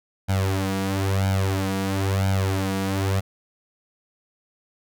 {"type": "tone with flanger", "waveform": "sawtooth", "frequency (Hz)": 96.6, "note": "G2", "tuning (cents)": -25, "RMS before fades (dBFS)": -23, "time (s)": [0.28, 3.21], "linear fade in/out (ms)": 20, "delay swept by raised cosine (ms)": [1.3, 4.3], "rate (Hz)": 1, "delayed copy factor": 1, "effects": []}